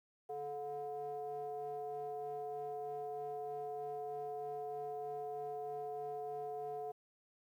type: ring-modulated tone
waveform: triangle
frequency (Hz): 144.9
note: D3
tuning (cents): -23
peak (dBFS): -35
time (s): 0.29-6.92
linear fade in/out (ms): 10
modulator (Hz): 578
effects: 12-bit